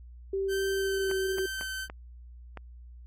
sine tone with pitch glide, 389 to 381.7 Hz, G4 to G4, -13 to -46 cents, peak -27 dBFS, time 0.33-1.46 s, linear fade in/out 5 ms, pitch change -33 cents, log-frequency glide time 1-1.16 s
sawtooth tone with vibrato, 1547 Hz, G6, 23 cents flat, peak -30 dBFS, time 0.48-1.88 s, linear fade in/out 50 ms, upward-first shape sine, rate 1.4 Hz, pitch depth 10 cents each way
clicks, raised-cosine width 0.5 ms, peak -25 dBFS, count 5, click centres 1.113 / 1.384 / 1.611 / 1.899 / 2.573 s
effects added 60 Hz sine -45 dBFS peak until 3.06 s + AAC 48 kbps

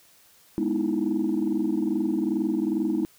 sine chord, E major seventh, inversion first, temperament equal with one note detuned, 207.7 / 246.9 / 307.2 / 329.6 Hz, G#3 / B3 / D#4 / E4, 0 / 0 / -22 / 0 cents, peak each -28 / -29 / -26 / -26 dBFS, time 0.58-3.05 s, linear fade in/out 0 ms, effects tanh soft clip ceiling -16 dBFS + white hiss -57 dBFS RMS until 3.18 s

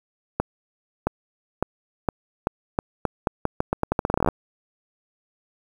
accelerating click train, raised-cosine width 1 ms, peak -6 dBFS, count 24, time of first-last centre 0.4-4.287 s, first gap 670 ms, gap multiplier 0.83, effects 7-bit

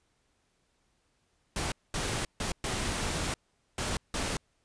pink noise bursts at uneven times, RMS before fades -32 dBFS, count 6, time 1.56-1.72 / 1.94-2.25 / 2.4-2.52 / 2.64-3.34 / 3.78-3.97 / 4.14-4.37 s, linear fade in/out 2 ms, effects pink hiss -73 dBFS RMS until 4.64 s + resampled to 22050 Hz

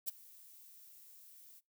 violet noise with ADSR envelope, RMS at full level -35 dBFS, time 0.06-1.61 s, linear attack 25 ms, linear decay 15 ms, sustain -23 dB, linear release 32 ms, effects noise-tail reverb RT60 0.2 s tail -22 dB re dry

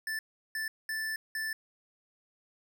square tone bursts at uneven times, 1760 Hz, A6, in tune, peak -33 dBFS, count 4, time 0.07-0.19 / 0.55-0.68 / 0.89-1.16 / 1.35-1.53 s, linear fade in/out 2 ms, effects none

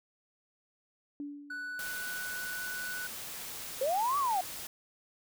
sine tone with exponential decay, 288.5 Hz, D4, 31 cents flat, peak -35 dBFS, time 1.2-2.03 s, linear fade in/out 1 ms, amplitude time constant 180 ms
triangle tone, 1484 Hz, F#6, 5 cents sharp, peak -35 dBFS, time 1.5-3.07 s, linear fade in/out 5 ms
white noise, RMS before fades -42 dBFS, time 1.79-4.67 s, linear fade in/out 2 ms
sine linear two-way sweep, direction up then down, 502 to 1174.7 to 703 Hz, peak -27 dBFS, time 3.81-4.41 s, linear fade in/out 5 ms, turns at 4.18 s
effects none

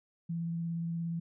sine tone with vibrato, 167.6 Hz, E3, 29 cents sharp, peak -32 dBFS, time 0.29-1.2 s, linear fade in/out 10 ms, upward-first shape sine, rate 17 Hz, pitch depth 13 cents each way, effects none

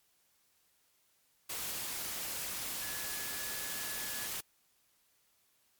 sine tone in noise, 1701 Hz, G#6, 41 cents sharp, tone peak -47 dBFS, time 2.81-4.28 s, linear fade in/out 10 ms, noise white, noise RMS -39 dBFS, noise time 1.49-4.41 s, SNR -11 dB, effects white hiss -72 dBFS RMS until 5.79 s + MP3 96 kbps

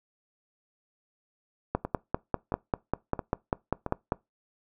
two click trains, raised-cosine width 1 ms, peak -11 / -17 dBFS, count 13 / 4, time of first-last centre 1.75-4.122 / 1.85-3.863 s, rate 5.06 / 1.49 Hz, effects noise-tail reverb RT60 0.2 s tail -23 dB re dry

